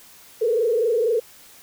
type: tone with frequency modulation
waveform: sine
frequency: 459.6 Hz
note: A#4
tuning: 25 cents flat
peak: -17 dBFS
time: 0.41-1.2 s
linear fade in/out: 10 ms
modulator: 24.2 Hz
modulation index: 1.4
effects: white hiss -48 dBFS RMS until 1.62 s